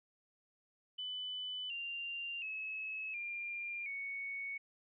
sine tone with pitch steps, 3000 / 2783 / 2582 / 2395 / 2222 Hz, F#7 / F7 / E7 / D7 / C#7, +23 / -7 / -37 / +33 / +4 cents, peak -39 dBFS, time 0.98-4.58 s, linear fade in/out 10 ms, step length 720 ms, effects none

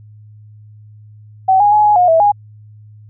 sine tone with pitch steps, 760 / 824 / 843 / 836 / 718 / 653 / 822 Hz, F#5 / G#5 / G#5 / G#5 / F5 / E5 / G#5, +46 / -14 / +26 / +11 / +48 / -17 / -18 cents, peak -7 dBFS, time 1.48-2.32 s, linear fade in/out 10 ms, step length 120 ms, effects added 106 Hz sine -37 dBFS peak until 3.09 s

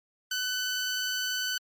15% pulse tone with vibrato, 1503 Hz, F#6, 27 cents sharp, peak -22 dBFS, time 0.31-1.58 s, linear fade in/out 5 ms, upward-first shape sine, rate 20 Hz, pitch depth 13 cents each way, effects MP3 64 kbps

